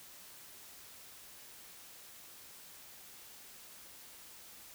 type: silence
effects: white hiss -54 dBFS RMS until 4.74 s